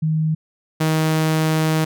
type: tone pair in turn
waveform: sine / sawtooth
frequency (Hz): 157.2 / 157.82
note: D#3 / D#3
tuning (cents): +18 / +25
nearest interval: unison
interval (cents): 7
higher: second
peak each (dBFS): -16 / -12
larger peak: second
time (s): 0.02-0.35 / 0.8-1.85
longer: second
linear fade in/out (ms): 10
effects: none